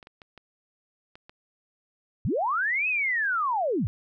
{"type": "clicks", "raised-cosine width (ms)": 0.3, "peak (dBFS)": -30, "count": 6, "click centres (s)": [0.028, 0.071, 0.218, 0.377, 1.155, 1.295]}
{"type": "linear two-way sweep", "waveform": "sine", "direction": "up then down", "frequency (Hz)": [72.5, 2595, 72.5], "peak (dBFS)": -23, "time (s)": [2.25, 3.87], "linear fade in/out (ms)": 0, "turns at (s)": 2.88}
{"effects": []}